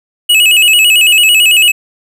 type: tone with vibrato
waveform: square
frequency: 2746 Hz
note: F7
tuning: 30 cents flat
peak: -5 dBFS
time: 0.29-1.72 s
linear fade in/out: 10 ms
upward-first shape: square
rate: 9 Hz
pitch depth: 99 cents each way
effects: none